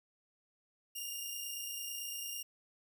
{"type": "tone pair together", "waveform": "10% pulse", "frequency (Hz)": [2794, 2823], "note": ["F7", "F7"], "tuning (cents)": [0, 18], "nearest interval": "unison", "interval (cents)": 18, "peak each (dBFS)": [-37, -32], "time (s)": [0.95, 2.43], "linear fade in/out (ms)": 10, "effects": []}